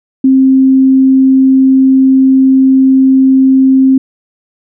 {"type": "tone", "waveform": "sine", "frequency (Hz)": 264.7, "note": "C4", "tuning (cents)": 20, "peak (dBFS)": -3, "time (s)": [0.24, 3.98], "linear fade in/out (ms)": 5, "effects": []}